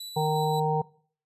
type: tone with tremolo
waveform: sawtooth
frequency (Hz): 3954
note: B7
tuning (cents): +1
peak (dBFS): -33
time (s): 0-0.6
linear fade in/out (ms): 5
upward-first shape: square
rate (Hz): 5.6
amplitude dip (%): 25
type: harmonic tone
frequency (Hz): 154.5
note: D#3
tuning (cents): -12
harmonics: 1 / 3 / 5 / 6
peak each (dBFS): -27 / -28 / -28 / -31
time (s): 0.16-0.82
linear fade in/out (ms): 10
effects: noise-tail reverb RT60 0.5 s tail -21 dB re dry + resampled to 32000 Hz